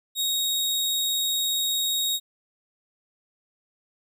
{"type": "tone", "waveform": "sawtooth", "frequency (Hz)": 3763, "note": "A#7", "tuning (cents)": 16, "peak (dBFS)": -20, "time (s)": [0.15, 2.2], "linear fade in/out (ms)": 50, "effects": []}